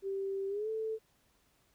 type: tone with pitch glide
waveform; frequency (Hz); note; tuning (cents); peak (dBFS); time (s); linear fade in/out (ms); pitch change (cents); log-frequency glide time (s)
sine; 390.2 to 440.5; G4 to A4; -8 to +2; -33; 0.02-0.99; 50; +210; 0.48-0.69
effects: pink hiss -71 dBFS RMS until 1.74 s